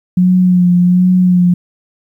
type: tone with vibrato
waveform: sine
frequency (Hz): 180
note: F#3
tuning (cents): -47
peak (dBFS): -6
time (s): 0.17-1.54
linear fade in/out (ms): 5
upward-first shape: sine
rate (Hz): 1.3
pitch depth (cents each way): 30
effects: 8-bit